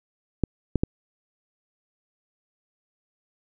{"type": "clicks", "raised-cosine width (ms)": 3, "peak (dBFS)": -8, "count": 3, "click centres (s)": [0.437, 0.757, 0.835], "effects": []}